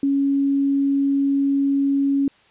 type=tone; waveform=sine; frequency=277.5 Hz; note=C#4; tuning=2 cents sharp; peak=-16 dBFS; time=0.03-2.28 s; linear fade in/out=2 ms; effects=white hiss -55 dBFS RMS until 2.5 s + resampled to 8000 Hz